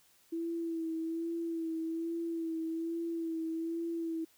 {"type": "tone with vibrato", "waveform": "sine", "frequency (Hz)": 329.6, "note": "E4", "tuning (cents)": 0, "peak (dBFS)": -33, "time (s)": [0.32, 4.25], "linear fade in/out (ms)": 10, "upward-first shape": "sine", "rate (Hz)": 1.2, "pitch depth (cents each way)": 31, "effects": ["white hiss -66 dBFS RMS until 4.37 s"]}